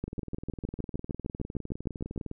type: two click trains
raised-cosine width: 3 ms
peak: -24 / -19 dBFS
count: 45 / 15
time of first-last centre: 0.08-2.314 / 0.04-2.177 s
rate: 19.7 / 6.55 Hz
effects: none